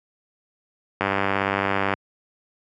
click train, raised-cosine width 0.5 ms, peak -6 dBFS, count 92, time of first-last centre 1.01-1.938 s, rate 98.1 Hz, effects high-pass 100 Hz 12 dB/octave

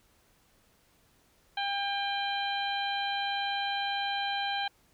harmonic tone with a mistuned harmonic, 800 Hz, G5, 35 cents sharp, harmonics 1 / 2 / 3 / 4 / 5, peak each -32 / -36 / -40 / -36 / -39 dBFS, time 1.57-4.68 s, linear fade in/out 5 ms, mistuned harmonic 4, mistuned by -33 cents, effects pink hiss -66 dBFS RMS until 4.93 s

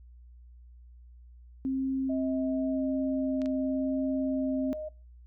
sine tone with vibrato, 265 Hz, C4, 22 cents sharp, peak -27 dBFS, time 1.65-4.73 s, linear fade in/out 0 ms, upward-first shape triangle, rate 0.94 Hz, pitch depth 9 cents each way
sine tone with pitch glide, 635 to 616.6 Hz, D#5 to D#5, +35 to -16 cents, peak -34 dBFS, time 2.09-4.89 s, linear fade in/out 10 ms, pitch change -51 cents, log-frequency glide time 2.7-2.83 s
clicks, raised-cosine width 0.2 ms, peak -28 dBFS, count 2, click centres 3.418 / 3.459 s
effects noise-tail reverb RT60 0.4 s tail -26 dB re dry + added 60 Hz sine -49 dBFS peak until 5.26 s

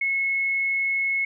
sine tone, 2184 Hz, C#7, 26 cents flat, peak -21 dBFS, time 0.01-1.25 s, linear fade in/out 5 ms, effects none

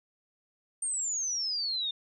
sine exponential sweep, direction down, 8870 to 3600 Hz, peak -29 dBFS, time 0.82-1.91 s, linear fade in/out 5 ms, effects none

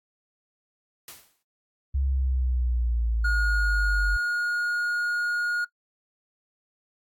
white noise with exponential decay, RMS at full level -39 dBFS, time 1.08-1.43 s, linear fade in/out 2 ms, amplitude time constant 74 ms
sine exponential sweep, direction down, 68.7 to 47.82 Hz, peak -22 dBFS, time 1.94-4.17 s, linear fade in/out 10 ms
triangle tone, 1435 Hz, F6, 47 cents sharp, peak -21 dBFS, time 3.24-5.65 s, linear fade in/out 10 ms
effects noise-tail reverb RT60 0.1 s tail -20 dB re dry + AAC 64 kbps

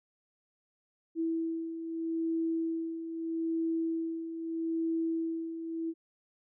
sine beating tone pair, 327.2 / 327.99 Hz, E4 / E4, -13 / -9 cents, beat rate 0.79 Hz, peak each -38 / -31 dBFS, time 1.15-5.94 s, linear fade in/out 50 ms, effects none

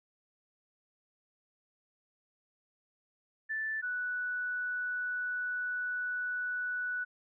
sine tone pair in turn, 1760 / 1480 Hz, A6 / F#6, 0 / 0 cents, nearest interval minor third, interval 300 cents, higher first, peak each -32 / -32 dBFS, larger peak neither, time 3.49-3.82 / 3.82-7.05 s, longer second, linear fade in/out 20 ms, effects none

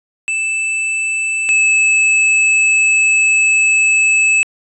square tone pair in turn, 2637 / 2608 Hz, E7 / E7, 0 / -19 cents, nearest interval unison, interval 19 cents, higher first, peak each -16 / -10 dBFS, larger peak second, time 0.28-1.49 / 1.49-4.43 s, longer second, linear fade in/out 0 ms, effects resampled to 22050 Hz

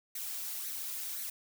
blue noise with flanger, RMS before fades -39 dBFS, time 0.15-1.3 s, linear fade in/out 5 ms, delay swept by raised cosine 0.48 to 2.98 ms, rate 1.9 Hz, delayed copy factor +0.55, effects none

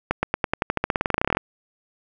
accelerating click train, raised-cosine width 0.5 ms, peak -5 dBFS, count 23, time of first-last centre 0.11-1.37 s, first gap 120 ms, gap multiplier 0.92, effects none

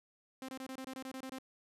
sawtooth tone bursts, 262.5 Hz, C4, 6 cents sharp, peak -38 dBFS, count 11, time 0.42-1.386 s, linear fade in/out 2 ms, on 66 ms, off 24 ms, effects resampled to 32000 Hz

